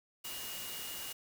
sine tone in noise, 2865 Hz, F7, 44 cents sharp, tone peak -47 dBFS, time 0.24-1.13 s, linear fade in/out 10 ms, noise white, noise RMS -43 dBFS, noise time 0.24-1.13 s, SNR -7 dB, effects none

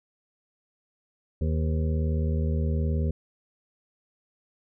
harmonic tone with a mistuned harmonic, 79 Hz, D#2, 27 cents sharp, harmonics 1 / 2 / 3 / 5 / 6 / 7, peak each -24 / -30 / -34 / -38 / -40 / -41 dBFS, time 1.41-3.11 s, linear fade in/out 5 ms, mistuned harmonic 7, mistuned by -61 cents, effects none

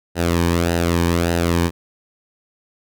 sawtooth tone with flanger, 85.3 Hz, F2, 40 cents flat, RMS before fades -18 dBFS, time 0.15-1.71 s, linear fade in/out 50 ms, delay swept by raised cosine 0.88 to 1.5 ms, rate 1.7 Hz, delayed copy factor -0.65, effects none

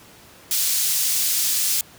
pink high-pass noise, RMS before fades -21 dBFS, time 0.51-1.81 s, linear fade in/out 2 ms, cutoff 5400 Hz, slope 12 dB/octave, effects pink hiss -47 dBFS RMS until 1.98 s + high-pass 80 Hz 12 dB/octave

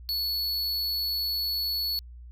square tone, 4411 Hz, C#8, 9 cents flat, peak -27 dBFS, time 0.09-1.99 s, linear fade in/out 0 ms, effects added 60 Hz sine -42 dBFS peak until 2.31 s

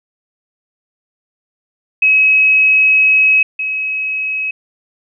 sine tone pair in turn, 2557 / 2557 Hz, D#7 / D#7, +47 / +47 cents, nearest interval unison, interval 0 cents, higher neither, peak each -7 / -16 dBFS, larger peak first, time 2.02-3.43 / 3.59-4.51 s, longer first, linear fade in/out 5 ms, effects none

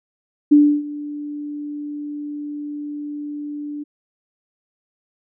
sine tone with ADSR envelope, 293.7 Hz, D4, in tune, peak -6 dBFS, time 0.51-3.84 s, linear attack 14 ms, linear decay 300 ms, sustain -20 dB, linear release 16 ms, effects none

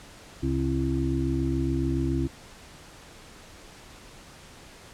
harmonic tone, 67.1 Hz, C2, 44 cents sharp, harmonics 1 / 2 / 4 / 5, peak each -29 / -29 / -29 / -29 dBFS, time 0.42-2.28 s, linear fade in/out 20 ms, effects pink hiss -48 dBFS RMS until 4.93 s + low-pass 9000 Hz 12 dB/octave

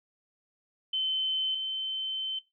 sine tone pair in turn, 3068 / 3080 Hz, G7 / G7, -38 / -31 cents, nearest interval unison, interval 7 cents, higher second, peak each -27 / -30 dBFS, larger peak first, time 0.93-1.55 / 1.55-2.39 s, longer second, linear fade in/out 5 ms, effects noise-tail reverb RT60 0.2 s tail -17 dB re dry

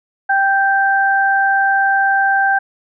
sine tone pair together, 784 / 1568 Hz, G5 / G6, 0 / 0 cents, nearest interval octave, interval 1200 cents, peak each -14 dBFS, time 0.29-2.59 s, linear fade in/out 10 ms, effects none

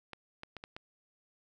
clicks, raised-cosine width 0.3 ms, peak -27 dBFS, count 5, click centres 0.133 / 0.434 / 0.567 / 0.639 / 0.765 s, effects none

